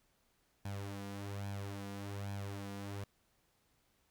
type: tone with flanger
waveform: sawtooth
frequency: 100 Hz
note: G2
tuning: 35 cents sharp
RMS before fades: -43 dBFS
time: 0.65-3.04 s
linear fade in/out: 5 ms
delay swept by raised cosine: 1.2 to 4.2 ms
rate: 1.2 Hz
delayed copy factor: +0.6
effects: pink hiss -75 dBFS RMS until 4.1 s